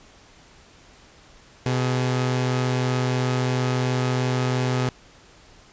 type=tone pair together; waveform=sawtooth; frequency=126.3 / 421.9 Hz; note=B2 / G#4; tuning=+39 / +27 cents; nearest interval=octave + major sixth; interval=2088 cents; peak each=-17 / -27 dBFS; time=1.66-4.89 s; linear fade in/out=0 ms; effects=pink hiss -51 dBFS RMS until 5.72 s + resampled to 16000 Hz